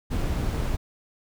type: noise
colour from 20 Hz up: brown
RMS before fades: -26 dBFS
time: 0.1-0.77 s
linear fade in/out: 20 ms
effects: none